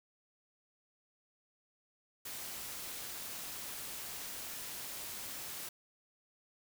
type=noise with amplitude modulation; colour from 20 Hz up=white; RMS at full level=-42 dBFS; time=2.25-5.69 s; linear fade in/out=5 ms; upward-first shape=sine; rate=281 Hz; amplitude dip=40%; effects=none